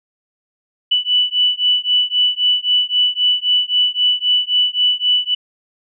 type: beating tone pair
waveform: sine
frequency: 2968 / 2971.8 Hz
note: F#7 / F#7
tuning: +5 / +7 cents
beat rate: 3.8 Hz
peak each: -16 dBFS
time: 0.91-5.35 s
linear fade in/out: 10 ms
effects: none